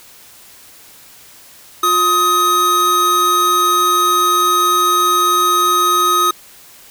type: tone pair together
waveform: square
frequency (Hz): 355.3 / 1258.5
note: F4 / D#6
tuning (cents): +30 / +19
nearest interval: octave + minor seventh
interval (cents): 2189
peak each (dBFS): -22 / -12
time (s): 1.83-6.31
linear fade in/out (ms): 5
effects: white hiss -42 dBFS RMS until 6.9 s